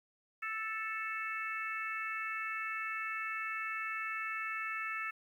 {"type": "harmonic tone", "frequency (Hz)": 440, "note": "A4", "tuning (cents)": 0, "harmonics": [3, 4, 5, 6], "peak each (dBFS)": [-40, -41, -42, -43], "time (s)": [0.42, 5.11], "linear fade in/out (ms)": 10, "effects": ["11-bit"]}